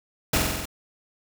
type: noise with echo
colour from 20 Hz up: pink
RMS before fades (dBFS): -21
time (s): 0.33-0.38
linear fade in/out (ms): 5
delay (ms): 46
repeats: 6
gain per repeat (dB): -2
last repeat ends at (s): 0.656
effects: none